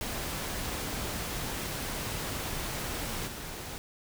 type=noise with level steps; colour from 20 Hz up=pink; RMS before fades=-35 / -40 dBFS; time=0.01-3.78 s; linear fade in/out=0 ms; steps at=3.26 s; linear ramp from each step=20 ms; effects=none